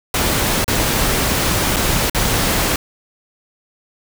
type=noise with dropouts; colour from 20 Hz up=pink; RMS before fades=-17 dBFS; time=0.14-2.76 s; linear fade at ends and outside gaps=2 ms; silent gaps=0.644-0.679 / 1.762-1.766 / 2.098-2.147 s; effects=none